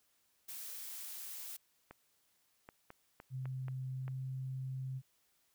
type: noise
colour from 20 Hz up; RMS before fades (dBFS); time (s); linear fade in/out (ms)
blue; -46; 0.48-1.57; 10
type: clicks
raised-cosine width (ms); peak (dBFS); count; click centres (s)
0.5; -35; 7; 1.91 / 2.689 / 2.904 / 3.201 / 3.456 / 3.683 / 4.08
type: tone with pitch glide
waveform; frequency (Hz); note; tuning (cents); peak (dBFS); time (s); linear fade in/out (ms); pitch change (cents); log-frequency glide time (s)
sine; 130.3 to 131.28; C3 to C3; -7 to +6; -38; 3.3-5.02; 50; +13; 3.94-4.19
effects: white hiss -75 dBFS RMS until 5.54 s